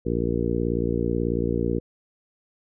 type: harmonic tone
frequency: 58.27 Hz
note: A#1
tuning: in tune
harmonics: 1 / 2 / 3 / 4 / 5 / 6 / 7 / 8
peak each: -30 / -30 / -30 / -30 / -30 / -30 / -30 / -30 dBFS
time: 0.05-1.8 s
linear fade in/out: 20 ms
effects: none